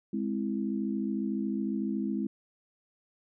sine chord, Ab augmented, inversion none, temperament equal, 207.7 / 261.6 / 329.6 Hz, Ab3 / C4 / E4, 0 / 0 / 0 cents, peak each -31 / -34 / -35 dBFS, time 0.13-2.27 s, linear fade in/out 5 ms, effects none

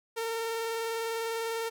sawtooth tone with vibrato, 455 Hz, A#4, 42 cents flat, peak -27 dBFS, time 0.16-1.7 s, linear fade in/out 20 ms, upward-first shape triangle, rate 20 Hz, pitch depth 34 cents each way, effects none

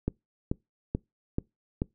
click train, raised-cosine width 3 ms, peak -14 dBFS, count 5, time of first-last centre 0.08-1.819 s, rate 2.3 Hz, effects noise-tail reverb RT60 0.2 s tail -25 dB re dry

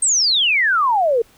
sine exponential sweep, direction down, 8600 to 440 Hz, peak -13 dBFS, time 0.02-1.22 s, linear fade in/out 5 ms, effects pink hiss -52 dBFS RMS until 1.37 s

